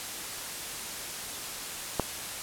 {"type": "click", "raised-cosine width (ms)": 1, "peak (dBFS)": -10, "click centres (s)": 1.997, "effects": ["white hiss -37 dBFS RMS until 2.42 s", "low-pass 12000 Hz 12 dB/octave"]}